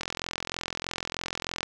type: click train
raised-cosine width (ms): 0.2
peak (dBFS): -13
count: 71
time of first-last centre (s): 0.01-1.63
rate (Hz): 43.2
effects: resampled to 24000 Hz + 7-bit